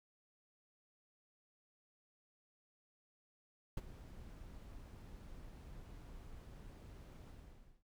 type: noise with ADSR envelope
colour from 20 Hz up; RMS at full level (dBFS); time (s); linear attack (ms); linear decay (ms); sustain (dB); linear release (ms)
brown; -37; 3.77-7.83; 5; 26; -16; 550
effects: none